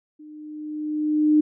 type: tone with level ramp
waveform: sine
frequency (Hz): 303.5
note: D#4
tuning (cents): -43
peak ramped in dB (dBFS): -41 to -12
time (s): 0.19-1.41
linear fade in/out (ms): 10
effects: none